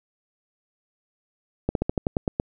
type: slowing click train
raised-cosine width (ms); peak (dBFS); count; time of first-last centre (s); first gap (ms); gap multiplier
2; -9; 9; 1.69-2.399; 62; 1.1
effects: none